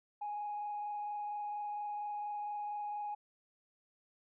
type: tone with frequency modulation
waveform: sine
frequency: 830.6 Hz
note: G#5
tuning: in tune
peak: -36 dBFS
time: 0.21-3.15 s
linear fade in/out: 10 ms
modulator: 24.3 Hz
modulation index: 0.41
effects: tanh soft clip ceiling -33 dBFS